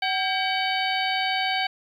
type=harmonic tone with a mistuned harmonic; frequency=758 Hz; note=F#5; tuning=42 cents sharp; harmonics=1 / 2 / 3 / 4 / 5 / 6; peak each=-26 / -30 / -29 / -30 / -34 / -33 dBFS; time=0.02-1.67 s; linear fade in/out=5 ms; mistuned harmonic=2; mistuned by=+97 cents; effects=9-bit